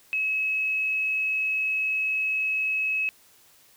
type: tone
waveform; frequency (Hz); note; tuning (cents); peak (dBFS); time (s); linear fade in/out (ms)
sine; 2572; E7; -43; -23; 0.13-3.09; 0
effects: white hiss -57 dBFS RMS until 3.76 s